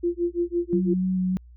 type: tone with tremolo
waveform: sine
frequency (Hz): 346.3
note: F4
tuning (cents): -15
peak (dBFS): -19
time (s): 0.03-0.94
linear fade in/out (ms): 10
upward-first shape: sine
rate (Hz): 5.9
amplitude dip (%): 100
type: tone with vibrato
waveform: sine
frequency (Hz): 185.3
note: F#3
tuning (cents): +3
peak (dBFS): -21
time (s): 0.73-1.37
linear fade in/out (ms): 0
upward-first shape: square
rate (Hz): 3.4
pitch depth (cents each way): 9
effects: added 60 Hz sine -45 dBFS peak until 1.56 s